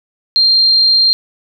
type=tone; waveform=sine; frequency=4186 Hz; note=C8; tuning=in tune; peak=-7 dBFS; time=0.36-1.13 s; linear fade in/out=0 ms; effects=none